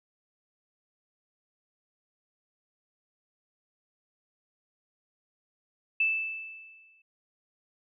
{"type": "tone with exponential decay", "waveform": "sine", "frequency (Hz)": 2637, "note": "E7", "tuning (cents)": 0, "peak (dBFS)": -21, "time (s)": [6, 7.02], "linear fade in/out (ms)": 5, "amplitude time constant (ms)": 220, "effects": []}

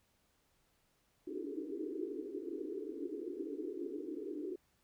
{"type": "band-pass noise", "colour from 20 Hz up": "pink", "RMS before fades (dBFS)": -42, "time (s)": [1.27, 4.56], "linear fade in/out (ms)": 2, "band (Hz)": [280, 440], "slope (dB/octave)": 96, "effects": ["pink hiss -75 dBFS RMS until 4.83 s"]}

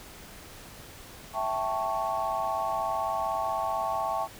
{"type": "chord", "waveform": "sine", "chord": "A dominant seventh", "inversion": "second", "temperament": "equal", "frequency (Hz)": [659.3, 784, 880, 1108.7], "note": ["E5", "G5", "A5", "C#6"], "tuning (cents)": [0, 0, 0, 0], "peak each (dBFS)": -32, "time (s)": [1.33, 4.28], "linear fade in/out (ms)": 50, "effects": ["tanh soft clip ceiling -16 dBFS", "pink hiss -47 dBFS RMS until 4.39 s"]}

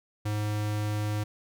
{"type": "tone", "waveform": "square", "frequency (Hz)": 105.3, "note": "G#2", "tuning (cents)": 24, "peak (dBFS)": -28, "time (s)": [0.25, 1.24], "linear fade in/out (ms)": 10, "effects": []}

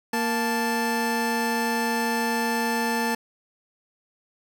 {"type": "tone pair together", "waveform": "25% pulse", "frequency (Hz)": [233.1, 880], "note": ["A#3", "A5"], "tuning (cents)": [0, 0], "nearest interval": "octave + major seventh", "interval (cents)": 2300, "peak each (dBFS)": -22, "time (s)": [0.13, 3.15], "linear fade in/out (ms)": 5, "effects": []}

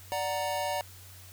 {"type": "chord", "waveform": "square", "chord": "D augmented", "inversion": "none", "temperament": "equal", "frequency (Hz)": [587.3, 740, 932.3], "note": ["D5", "F#5", "A#5"], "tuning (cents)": [0, 0, 0], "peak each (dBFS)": [-34, -35, -35], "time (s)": [0.12, 0.81], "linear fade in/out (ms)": 0, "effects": ["added 93 Hz sine -50 dBFS peak until 1.32 s", "white hiss -52 dBFS RMS until 1.32 s"]}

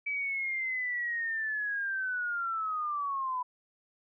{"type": "linear sweep", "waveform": "sine", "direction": "down", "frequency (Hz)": [2300, 987.8], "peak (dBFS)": -30, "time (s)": [0.06, 3.43], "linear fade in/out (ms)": 10, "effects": []}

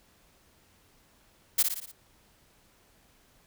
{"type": "noise with echo", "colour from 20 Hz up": "blue", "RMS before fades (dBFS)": -22, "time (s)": [1.58, 1.63], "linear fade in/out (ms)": 10, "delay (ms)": 58, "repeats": 5, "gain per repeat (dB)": -5, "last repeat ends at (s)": 1.92, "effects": ["pink hiss -63 dBFS RMS until 3.46 s"]}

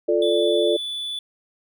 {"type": "chord", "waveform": "sine", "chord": "D minor", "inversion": "first", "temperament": "equal", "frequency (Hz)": [349.2, 440, 587.3], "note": ["F4", "A4", "D5"], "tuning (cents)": [0, 0, 0], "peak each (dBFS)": -21, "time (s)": [0.08, 0.77], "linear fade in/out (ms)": 10}
{"type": "tone", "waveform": "triangle", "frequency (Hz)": 3468, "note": "A7", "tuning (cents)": -26, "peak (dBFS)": -25, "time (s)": [0.22, 1.19], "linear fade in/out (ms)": 2}
{"effects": []}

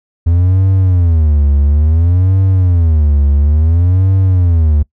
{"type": "tone with vibrato", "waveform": "triangle", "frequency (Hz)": 82.41, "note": "E2", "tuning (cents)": 0, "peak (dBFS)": -5, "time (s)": [0.26, 4.83], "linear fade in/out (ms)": 10, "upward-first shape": "sine", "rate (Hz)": 0.58, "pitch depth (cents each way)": 260, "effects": ["noise-tail reverb RT60 0.1 s tail -23 dB re dry"]}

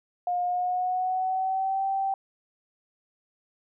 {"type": "tone with pitch glide", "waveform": "sine", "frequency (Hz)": [713, 777.5], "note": ["F5", "G5"], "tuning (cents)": [36, -14], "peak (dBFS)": -24, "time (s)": [0.27, 2.14], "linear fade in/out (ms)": 2, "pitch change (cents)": 150, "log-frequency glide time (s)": [0.43, 1.84], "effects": []}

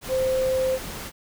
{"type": "tone in noise", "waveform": "sine", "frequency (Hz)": 521, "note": "C5", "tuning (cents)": -7, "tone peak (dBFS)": -20, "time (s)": [0.08, 0.79], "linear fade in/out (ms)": 50, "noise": "pink", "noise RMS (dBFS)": -35, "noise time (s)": [0.01, 1.12], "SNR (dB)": 12, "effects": []}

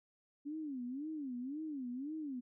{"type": "tone with vibrato", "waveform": "sine", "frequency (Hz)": 277.2, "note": "C#4", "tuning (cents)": 0, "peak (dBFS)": -39, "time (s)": [0.45, 2.41], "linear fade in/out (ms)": 20, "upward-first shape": "sine", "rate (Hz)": 1.9, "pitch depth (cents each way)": 230, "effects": []}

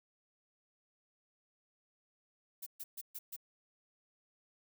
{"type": "noise bursts", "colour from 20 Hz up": "violet", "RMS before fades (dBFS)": -44, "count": 5, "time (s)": [2.62, 3.365], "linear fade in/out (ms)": 10, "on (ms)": 45, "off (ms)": 130, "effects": []}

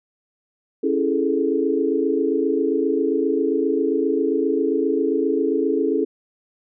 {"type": "chord", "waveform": "sine", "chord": "A major seventh", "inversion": "first", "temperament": "just", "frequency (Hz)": [275, 330, 412.5, 440], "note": ["C#4", "E4", "G#4", "A4"], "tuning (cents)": [-14, 2, -12, 0], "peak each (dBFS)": -23, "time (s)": [0.83, 6.05], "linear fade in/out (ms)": 10, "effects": []}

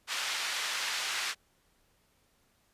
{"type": "band-pass noise", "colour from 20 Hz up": "pink", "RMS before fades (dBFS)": -34, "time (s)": [0.07, 1.35], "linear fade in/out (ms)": 50, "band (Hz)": [1500, 6000], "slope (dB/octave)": 12, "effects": ["pink hiss -70 dBFS RMS until 2.73 s", "resampled to 32000 Hz"]}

